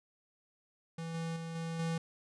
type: tone with level steps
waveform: square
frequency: 164.81 Hz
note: E3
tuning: in tune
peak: -39 / -36 / -40 / -37 / -33 dBFS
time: 0.98-1.98 s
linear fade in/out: 5 ms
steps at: 1.14 / 1.36 / 1.55 / 1.79 s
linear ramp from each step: 5 ms
effects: resampled to 22050 Hz